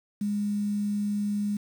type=tone with quantisation; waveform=sine; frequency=205.8 Hz; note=G#3; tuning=16 cents flat; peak=-25 dBFS; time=0.21-1.57 s; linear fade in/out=5 ms; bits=8; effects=none